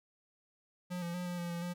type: tone with pitch steps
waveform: square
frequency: 179 / 171.7 / 178.8 / 176.7 / 173 / 171.3 / 176.4 Hz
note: F3 / F3 / F3 / F3 / F3 / F3 / F3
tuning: +43 / -29 / +41 / +21 / -16 / -33 / +18 cents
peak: -37 dBFS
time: 0.9-1.74 s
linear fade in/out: 20 ms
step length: 120 ms
effects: none